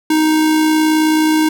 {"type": "tone with amplitude modulation", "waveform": "square", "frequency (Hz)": 312, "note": "D#4", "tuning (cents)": 5, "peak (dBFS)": -10, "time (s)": [0.1, 1.49], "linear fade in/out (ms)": 5, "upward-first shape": "sine", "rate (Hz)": 59, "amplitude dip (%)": 25, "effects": []}